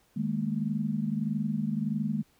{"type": "chord", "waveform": "sine", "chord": "D# suspended fourth", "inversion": "none", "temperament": "equal with one note detuned", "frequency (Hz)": [155.56, 207.7, 229.3], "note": ["D#3", "G#3", "A#3"], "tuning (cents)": [0, 0, -28], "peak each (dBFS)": [-33, -30, -32], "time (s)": [0.16, 2.23], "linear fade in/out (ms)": 10, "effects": ["pink hiss -66 dBFS RMS until 2.39 s"]}